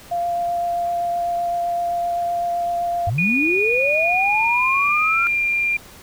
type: tone with vibrato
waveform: sine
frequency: 694 Hz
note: F5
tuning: 11 cents flat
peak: -19 dBFS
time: 0.11-3.1 s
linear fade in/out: 10 ms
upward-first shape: triangle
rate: 7.8 Hz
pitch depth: 10 cents each way
type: linear sweep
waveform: sine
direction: up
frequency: 88.1 to 1394 Hz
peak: -19 dBFS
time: 3.07-5.27 s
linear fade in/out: 0 ms
type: tone with pitch glide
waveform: sine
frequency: 2452 to 2392 Hz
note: D#7 to D7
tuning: -26 to +31 cents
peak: -17 dBFS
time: 3.18-5.77 s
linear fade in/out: 5 ms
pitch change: -43 cents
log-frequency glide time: 3.89-5.18 s
effects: pink hiss -43 dBFS RMS until 6.02 s